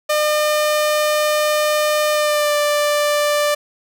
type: tone with pitch glide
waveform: sawtooth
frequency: 604 to 589.9 Hz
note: D5 to D5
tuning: +48 to +8 cents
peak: -11 dBFS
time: 0.09-3.55 s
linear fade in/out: 10 ms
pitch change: -40 cents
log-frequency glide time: 2.11-2.56 s
effects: none